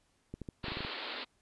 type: clicks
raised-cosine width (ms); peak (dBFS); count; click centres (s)
3; -28; 9; 0.34 / 0.417 / 0.488 / 0.642 / 0.683 / 0.72 / 0.771 / 0.806 / 0.849
type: band-pass noise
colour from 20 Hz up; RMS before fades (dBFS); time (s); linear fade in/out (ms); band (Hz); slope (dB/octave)
white; -41; 0.63-1.25; 20; 230 to 4500; 96
effects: pink hiss -73 dBFS RMS until 1.41 s + resampled to 24000 Hz